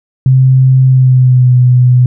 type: tone with pitch glide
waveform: sine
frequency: 130.81 to 125.05 Hz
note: C3 to B2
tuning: 0 to +22 cents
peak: -3 dBFS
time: 0.26-2.06 s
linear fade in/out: 2 ms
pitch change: -78 cents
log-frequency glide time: 0.86-1.55 s
effects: none